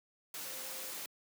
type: tone in noise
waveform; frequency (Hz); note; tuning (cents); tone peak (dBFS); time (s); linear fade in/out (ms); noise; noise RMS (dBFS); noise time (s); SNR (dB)
sine; 525; C5; +6; -54; 0.45-0.91; 2; white; -43; 0.34-1.06; -14
effects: high-pass 200 Hz 12 dB/octave